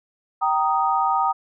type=chord; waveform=sine; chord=Eb major; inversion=first; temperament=just; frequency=777.8 / 933.4 / 1244.5 Hz; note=G5 / Bb5 / Eb6; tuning=-14 / +2 / 0 cents; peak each=-22 dBFS; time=0.41-1.33 s; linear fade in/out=20 ms; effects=none